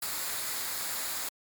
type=noise with comb filter; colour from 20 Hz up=white; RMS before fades=-34 dBFS; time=0.02-1.29 s; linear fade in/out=5 ms; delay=0.34 ms; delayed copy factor=-0.5; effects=MP3 96 kbps